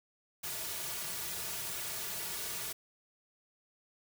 white noise with comb filter, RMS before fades -39 dBFS, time 0.43-2.73 s, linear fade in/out 10 ms, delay 3.8 ms, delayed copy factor -0.85, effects none

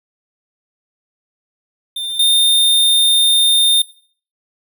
square tone pair in turn, 3597 / 3632 Hz, A7 / A#7, +37 / -46 cents, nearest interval unison, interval 17 cents, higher second, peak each -21 / -10 dBFS, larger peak second, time 1.96-2.19 / 2.19-3.82 s, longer second, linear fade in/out 5 ms, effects noise-tail reverb RT60 0.5 s tail -19 dB re dry

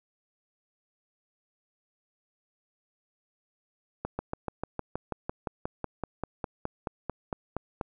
slowing click train, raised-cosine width 1 ms, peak -17 dBFS, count 21, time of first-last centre 4.05-7.812 s, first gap 140 ms, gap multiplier 1.03, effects none

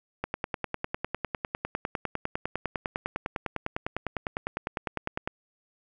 click train, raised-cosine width 0.5 ms, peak -14 dBFS, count 51, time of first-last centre 0.24-5.275 s, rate 9.93 Hz, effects none

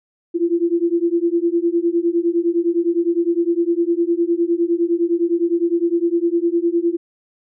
sine beating tone pair, 336.3 / 346.1 Hz, E4 / F4, +35 / -16 cents, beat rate 9.8 Hz, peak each -18 dBFS, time 0.34-6.97 s, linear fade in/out 20 ms, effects none

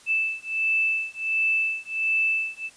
sine beating tone pair, 2637 / 2638.4 Hz, E7 / E7, 0 / +1 cents, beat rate 1.4 Hz, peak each -25 dBFS, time 0.06-2.7 s, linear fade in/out 50 ms, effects white hiss -52 dBFS RMS until 2.76 s + resampled to 22050 Hz

